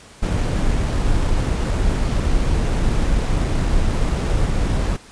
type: noise with sample-and-hold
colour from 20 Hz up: brown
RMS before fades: -18 dBFS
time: 0.22-4.97 s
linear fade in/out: 10 ms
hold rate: 8820 Hz
effects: pink hiss -44 dBFS RMS until 5.11 s + resampled to 22050 Hz